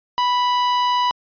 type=tone; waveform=45% pulse; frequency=986 Hz; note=B5; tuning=3 cents flat; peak=-16 dBFS; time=0.18-1.11 s; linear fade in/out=0 ms; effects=resampled to 11025 Hz